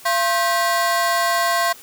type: ring-modulated tone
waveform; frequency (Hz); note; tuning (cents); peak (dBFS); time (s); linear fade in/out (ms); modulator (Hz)
30% pulse; 877; A5; -6; -11; 0.05-1.73; 10; 192
effects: white hiss -43 dBFS RMS until 1.82 s + high-pass 80 Hz 12 dB/octave